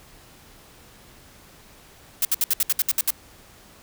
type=noise bursts; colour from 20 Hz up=blue; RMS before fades=-20 dBFS; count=10; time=2.22-3.105 s; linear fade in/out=2 ms; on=30 ms; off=65 ms; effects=pink hiss -50 dBFS RMS until 3.82 s